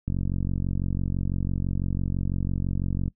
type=click train; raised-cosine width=5 ms; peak=-15 dBFS; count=139; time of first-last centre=0.08-3.08 s; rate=46 Hz; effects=noise-tail reverb RT60 0.1 s tail -22 dB re dry